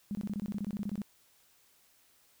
sine tone bursts, 204.1 Hz, G#3, 30 cents flat, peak -32 dBFS, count 15, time 0.11-1.018 s, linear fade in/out 0 ms, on 40 ms, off 22 ms, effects white hiss -66 dBFS RMS until 2.4 s

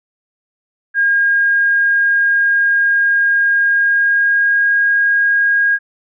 sine tone with pitch glide, 1622 to 1631.4 Hz, G#6 to G#6, -41 to -31 cents, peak -10 dBFS, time 0.94-5.79 s, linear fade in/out 50 ms, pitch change +10 cents, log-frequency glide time 3.63-4.71 s, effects none

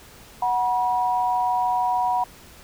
sine tone pair together, 739.4 / 966 Hz, F#5 / B5, -1 / -39 cents, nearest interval perfect fourth, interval 462 cents, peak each -22 / -22 dBFS, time 0.42-2.24 s, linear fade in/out 5 ms, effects pink hiss -47 dBFS RMS until 2.63 s

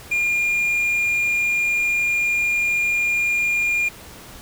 triangle tone with quantisation, 2411 Hz, D7, 45 cents sharp, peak -16 dBFS, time 0.11-3.89 s, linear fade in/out 10 ms, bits 7, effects pink hiss -41 dBFS RMS until 4.41 s

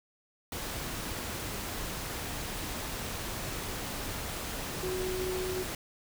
sine tone in noise, 370 Hz, F#4, in tune, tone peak -32 dBFS, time 4.83-5.63 s, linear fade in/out 2 ms, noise pink, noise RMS -37 dBFS, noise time 0.52-5.75 s, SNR +2 dB, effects none

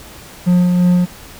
triangle tone with tremolo, 178.4 Hz, F3, 37 cents sharp, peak -6 dBFS, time 0.46-1.06 s, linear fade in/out 20 ms, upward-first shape sine, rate 2.9 Hz, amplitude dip 30%, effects pink hiss -37 dBFS RMS until 1.39 s

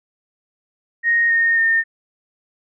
sine tone with pitch steps, 1864 / 1842.6 / 1821.4 Hz, A#6 / A#6 / A#6, -1 / -21 / -41 cents, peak -13 dBFS, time 1.03-1.84 s, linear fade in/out 50 ms, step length 270 ms, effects none

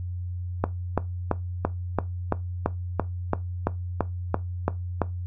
click train, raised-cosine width 1 ms, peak -7 dBFS, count 14, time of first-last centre 0.64-5.017 s, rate 2.97 Hz, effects noise-tail reverb RT60 0.2 s tail -17 dB re dry + added 89 Hz sine -29 dBFS peak until 5.26 s

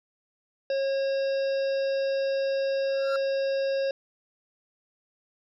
harmonic tone, 544 Hz, C#5, 33 cents flat, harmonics 1 / 3 / 5 / 7 / 9 / 10, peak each -24 / -40 / -43 / -46 / -45 / -49 dBFS, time 0.7-3.91 s, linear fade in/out 2 ms
triangle tone with exponential growth, 1374 Hz, F6, 29 cents flat, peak -25 dBFS, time 2.84-3.16 s, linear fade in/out 1 ms, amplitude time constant 68 ms
effects none

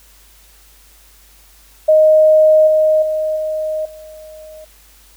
sine tone with level steps, 622.3 Hz, D#5, in tune, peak -6 / -9 / -15 / -17 / -33 dBFS, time 1.88-4.65 s, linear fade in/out 10 ms, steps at 2.67 / 3.02 / 3.36 / 3.85 s, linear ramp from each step 5 ms, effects added 50 Hz sine -48 dBFS peak until 5.16 s + white hiss -48 dBFS RMS until 5.16 s

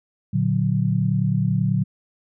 sine chord, Bb augmented, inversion none, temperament equal, 116.54 / 146.83 / 185 Hz, Bb2 / D3 / F#3, 0 / 0 / 0 cents, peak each -22 dBFS, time 0.33-1.84 s, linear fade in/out 10 ms, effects none

